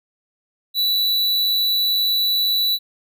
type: tone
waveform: square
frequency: 3951 Hz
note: B7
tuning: in tune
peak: -17 dBFS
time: 0.74-2.79 s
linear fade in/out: 50 ms
effects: none